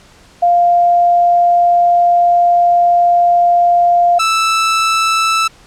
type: tone pair in turn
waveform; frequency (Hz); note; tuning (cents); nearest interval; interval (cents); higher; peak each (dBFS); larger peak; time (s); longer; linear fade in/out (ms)
sine / sawtooth; 698.5 / 1318.6; F5 / E6; 0 / 0; major seventh; 1100; second; -7; neither; 0.42-4.19 / 4.19-5.48; first; 10
effects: pink hiss -44 dBFS RMS until 5.66 s + low-pass 8000 Hz 12 dB/octave